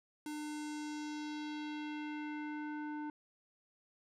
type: tone with low-pass filter sweep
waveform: square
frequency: 300 Hz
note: D4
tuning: 37 cents sharp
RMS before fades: -42 dBFS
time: 0.26-3.1 s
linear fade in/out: 2 ms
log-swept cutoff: 11000 to 1200 Hz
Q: 1.7
effects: none